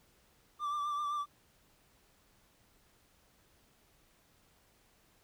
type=tone with vibrato; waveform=triangle; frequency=1174.7 Hz; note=D6; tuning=in tune; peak=-31 dBFS; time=0.59-1.26 s; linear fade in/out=50 ms; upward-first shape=triangle; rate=7.7 Hz; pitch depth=41 cents each way; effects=pink hiss -68 dBFS RMS until 5.23 s